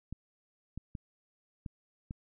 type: clicks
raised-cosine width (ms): 5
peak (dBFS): -27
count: 5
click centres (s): 0.126 / 0.776 / 0.952 / 1.662 / 2.109
effects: none